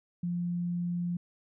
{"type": "tone", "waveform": "sine", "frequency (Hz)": 174.61, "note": "F3", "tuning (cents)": 0, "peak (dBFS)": -29, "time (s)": [0.23, 1.17], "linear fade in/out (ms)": 5, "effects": []}